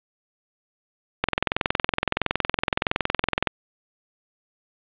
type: click train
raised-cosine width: 0.3 ms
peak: -3 dBFS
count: 49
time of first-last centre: 1.24-3.473 s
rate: 21.5 Hz
effects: resampled to 8000 Hz + 7-bit